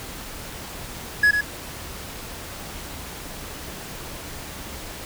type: tone with echo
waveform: triangle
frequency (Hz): 1684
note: G#6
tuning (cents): +24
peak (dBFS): -11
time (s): 1.23-1.31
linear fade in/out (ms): 5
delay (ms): 100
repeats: 1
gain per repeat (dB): -6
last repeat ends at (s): 1.41
effects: added 72 Hz sine -46 dBFS peak until 5.05 s + pink hiss -36 dBFS RMS until 5.05 s